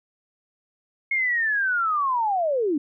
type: linear sweep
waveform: sine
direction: down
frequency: 2172 to 272.3 Hz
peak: -20 dBFS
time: 1.11-2.78 s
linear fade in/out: 5 ms
effects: none